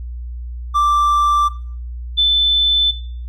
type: tone pair in turn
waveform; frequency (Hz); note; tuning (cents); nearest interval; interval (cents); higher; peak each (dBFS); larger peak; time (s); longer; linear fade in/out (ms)
triangle / sine; 1174.7 / 3520; D6 / A7; 0 / 0; octave + perfect fifth; 1900; second; -10; neither; 0.74-1.49 / 2.17-2.92; neither; 20
effects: noise-tail reverb RT60 0.5 s tail -18 dB re dry + added 60 Hz sine -25 dBFS peak until 3.28 s